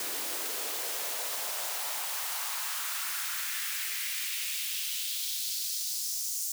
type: noise with high-pass filter sweep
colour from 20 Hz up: white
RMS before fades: -34 dBFS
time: 0-6.52 s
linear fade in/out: 2 ms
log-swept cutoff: 300 to 6600 Hz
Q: 1.9
effects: none